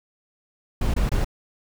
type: noise bursts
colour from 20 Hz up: brown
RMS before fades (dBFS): -21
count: 3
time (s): 0.81-1.246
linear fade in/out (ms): 5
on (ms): 130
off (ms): 23
effects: none